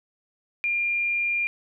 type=tone; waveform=sine; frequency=2400 Hz; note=D7; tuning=37 cents sharp; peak=-22 dBFS; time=0.64-1.47 s; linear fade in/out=0 ms; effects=none